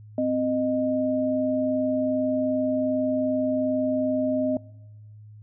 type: tone pair together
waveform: sine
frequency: 259.4 / 618 Hz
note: C4 / D#5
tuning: -15 / -12 cents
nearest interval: octave + minor third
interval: 1503 cents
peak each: -24 dBFS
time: 0.18-4.57 s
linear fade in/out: 2 ms
effects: noise-tail reverb RT60 1.0 s tail -23 dB re dry + added 106 Hz sine -43 dBFS peak until 5.42 s